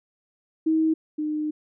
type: tone pair in turn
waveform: sine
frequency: 318.2 / 304.3 Hz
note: D#4 / D#4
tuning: +39 / -38 cents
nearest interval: minor second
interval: 77 cents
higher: first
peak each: -18 / -24 dBFS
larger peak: first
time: 0.66-0.94 / 1.18-1.51 s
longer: second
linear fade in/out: 10 ms
effects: none